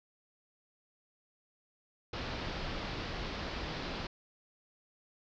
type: low-pass noise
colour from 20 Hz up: pink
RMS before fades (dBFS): -39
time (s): 2.13-4.07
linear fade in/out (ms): 5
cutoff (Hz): 5100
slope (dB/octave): 48
effects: none